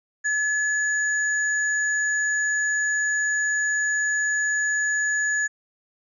sine tone pair together, 1708 / 6832 Hz, G#6 / G#8, +48 / +48 cents, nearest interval 2 octaves, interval 2400 cents, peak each -21 / -29 dBFS, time 0.24-5.48 s, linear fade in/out 20 ms, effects none

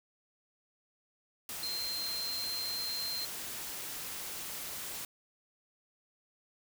sine tone in noise, 4152 Hz, C8, 14 cents flat, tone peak -35 dBFS, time 1.63-3.25 s, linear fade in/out 2 ms, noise white, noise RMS -41 dBFS, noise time 1.49-5.05 s, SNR +3 dB, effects none

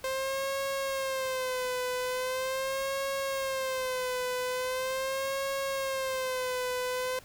sawtooth tone with vibrato, 523.3 Hz, C5, in tune, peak -26 dBFS, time 0.04-7.19 s, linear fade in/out 2 ms, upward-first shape sine, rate 0.41 Hz, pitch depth 75 cents each way, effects pink hiss -54 dBFS RMS until 7.24 s

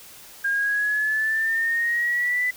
sine exponential sweep, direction up, 1609 to 2000 Hz, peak -20 dBFS, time 0.44-2.51 s, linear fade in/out 10 ms, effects white hiss -45 dBFS RMS until 2.56 s

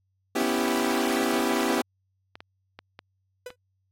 sawtooth chord, C# half-diminished seventh, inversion third, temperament equal, 246.9 / 277.2 / 329.6 / 392 Hz, B3 / C#4 / E4 / G4, 0 / 0 / 0 / 0 cents, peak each -24 / -26 / -25 / -25 dBFS, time 0.35-1.82 s, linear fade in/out 10 ms
clicks, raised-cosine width 0.3 ms, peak -25 dBFS, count 5, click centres 2.355 / 2.405 / 2.79 / 2.991 / 3.504 s
45% pulse tone with exponential decay, 497.3 Hz, B4, 12 cents sharp, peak -32 dBFS, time 3.46-3.56 s, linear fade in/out 5 ms, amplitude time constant 21 ms
effects added 95 Hz sine -70 dBFS peak until 3.91 s + AAC 48 kbps

